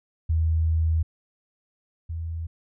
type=tone pair in turn; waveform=sine; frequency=80.6 / 82.29 Hz; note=E2 / E2; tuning=-38 / -2 cents; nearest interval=unison; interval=36 cents; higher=second; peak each=-19 / -28 dBFS; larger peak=first; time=0.29-1.03 / 2.09-2.47 s; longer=first; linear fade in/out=10 ms; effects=none